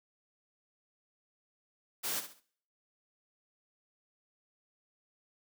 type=noise with echo; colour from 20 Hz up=white; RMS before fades=-35 dBFS; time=2.03-2.21 s; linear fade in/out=20 ms; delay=66 ms; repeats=3; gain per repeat=-10 dB; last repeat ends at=2.408 s; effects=noise-tail reverb RT60 0.6 s tail -23 dB re dry + high-pass 150 Hz 12 dB/octave